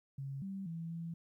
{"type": "tone with pitch steps", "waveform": "sine", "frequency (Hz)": [137.1, 194, 165.4, 166.8], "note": ["C#3", "G3", "E3", "E3"], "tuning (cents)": [-19, -18, 6, 21], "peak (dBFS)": -39, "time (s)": [0.18, 1.14], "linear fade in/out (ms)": 5, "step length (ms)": 240, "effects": ["13-bit"]}